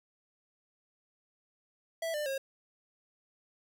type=tone with pitch steps; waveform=square; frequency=658 / 596.5 / 540.7 Hz; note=E5 / D5 / C#5; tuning=-3 / +27 / -43 cents; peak=-33 dBFS; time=2.02-2.38 s; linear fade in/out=5 ms; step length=120 ms; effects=none